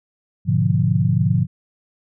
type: chord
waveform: sine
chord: G# diminished seventh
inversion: none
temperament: equal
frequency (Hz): 103.83 / 123.47 / 146.83 / 174.61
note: G#2 / B2 / D3 / F3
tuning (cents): 0 / 0 / 0 / 0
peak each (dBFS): -20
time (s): 0.45-1.47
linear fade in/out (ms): 50
effects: none